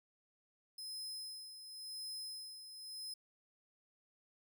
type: tone with tremolo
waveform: sawtooth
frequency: 5100 Hz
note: D#8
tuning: 42 cents sharp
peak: -40 dBFS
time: 0.78-3.14 s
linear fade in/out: 5 ms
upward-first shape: sine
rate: 0.93 Hz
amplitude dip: 60%
effects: none